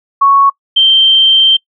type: tone pair in turn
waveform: sine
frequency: 1108.7 / 3136 Hz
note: C#6 / G7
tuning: 0 / 0 cents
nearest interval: octave + tritone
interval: 1800 cents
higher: second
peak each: -4 dBFS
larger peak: neither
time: 0.21-0.5 / 0.76-1.57 s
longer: second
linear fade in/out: 10 ms
effects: noise-tail reverb RT60 0.1 s tail -24 dB re dry